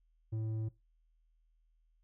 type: tone with low-pass filter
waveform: square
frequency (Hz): 110.2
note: A2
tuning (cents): +3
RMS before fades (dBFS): -37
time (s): 0.32-0.69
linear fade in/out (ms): 10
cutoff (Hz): 290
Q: 0.81
effects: noise-tail reverb RT60 0.2 s tail -17 dB re dry + added 40 Hz sine -68 dBFS peak until 2.03 s